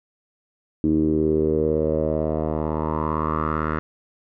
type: tone with low-pass filter sweep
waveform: 10% pulse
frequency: 77.78 Hz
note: D#2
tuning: in tune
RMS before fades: -22 dBFS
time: 0.84-3.79 s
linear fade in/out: 0 ms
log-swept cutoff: 300 to 1500 Hz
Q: 5
effects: none